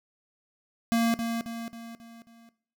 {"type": "tone with echo", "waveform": "square", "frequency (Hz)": 230.6, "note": "A#3", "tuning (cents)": -19, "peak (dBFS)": -22, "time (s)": [0.92, 1.14], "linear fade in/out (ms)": 0, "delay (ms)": 270, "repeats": 5, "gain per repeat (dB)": -6, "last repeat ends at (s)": 2.49, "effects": ["noise-tail reverb RT60 0.5 s tail -18 dB re dry"]}